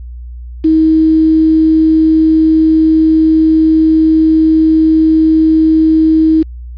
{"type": "tone with quantisation", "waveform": "sine", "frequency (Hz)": 317.5, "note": "D#4", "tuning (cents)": 35, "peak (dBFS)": -5, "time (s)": [0.64, 6.43], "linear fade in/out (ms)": 10, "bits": 5, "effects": ["added 60 Hz sine -24 dBFS peak until 6.77 s", "resampled to 11025 Hz"]}